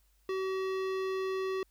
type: tone with hard clipping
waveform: sine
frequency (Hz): 380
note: F#4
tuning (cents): +46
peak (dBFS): -33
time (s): 0.29-1.63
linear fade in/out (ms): 2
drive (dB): 17
effects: added 50 Hz sine -66 dBFS peak until 1.7 s + white hiss -73 dBFS RMS until 1.7 s